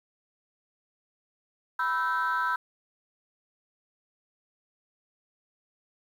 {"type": "chord", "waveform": "sine", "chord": "E minor", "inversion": "second", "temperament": "equal with one note detuned", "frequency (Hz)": [987.8, 1318.5, 1546.4], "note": ["B5", "E6", "G6"], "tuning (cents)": [0, 0, -24], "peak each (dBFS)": -28, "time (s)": [1.79, 2.56], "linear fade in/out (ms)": 5, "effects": ["tanh soft clip ceiling -20 dBFS", "9-bit"]}